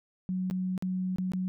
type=tone with dropouts; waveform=sine; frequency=185 Hz; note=F#3; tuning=in tune; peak=-28 dBFS; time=0.29-1.48 s; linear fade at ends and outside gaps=0 ms; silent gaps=0.5-0.51 / 0.778-0.824 / 1.16-1.184 / 1.319-1.335 s; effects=none